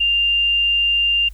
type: tone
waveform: sine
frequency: 2794 Hz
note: F7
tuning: in tune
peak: -14 dBFS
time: 0-1.29 s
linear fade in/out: 10 ms
effects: added 50 Hz sine -33 dBFS peak until 1.33 s + white hiss -56 dBFS RMS until 1.33 s